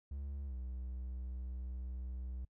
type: tone with pitch glide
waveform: triangle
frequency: 69.7 to 62.82 Hz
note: C#2 to B1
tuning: +10 to +30 cents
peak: -38 dBFS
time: 0.11-2.45 s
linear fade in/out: 5 ms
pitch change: -180 cents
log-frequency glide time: 0.46-0.54 s
effects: noise-tail reverb RT60 0.1 s tail -26 dB re dry